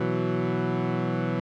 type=chord; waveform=20% pulse; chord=B suspended fourth; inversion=none; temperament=equal; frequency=123.47 / 164.81 / 185 Hz; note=B2 / E3 / F#3; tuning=0 / 0 / 0 cents; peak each=-24 dBFS; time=0-1.4 s; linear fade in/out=5 ms; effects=low-pass 2000 Hz 12 dB/octave